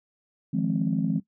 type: chord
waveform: sine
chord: F minor seventh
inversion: third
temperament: just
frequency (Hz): 157.15 / 174.61 / 209.5 / 261.9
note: Eb3 / F3 / Ab3 / C4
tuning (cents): +18 / 0 / +15 / +2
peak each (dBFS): -28 / -27 / -27 / -28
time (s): 0.53-1.2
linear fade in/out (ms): 10
effects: noise-tail reverb RT60 0.1 s tail -19 dB re dry + tanh soft clip ceiling -13 dBFS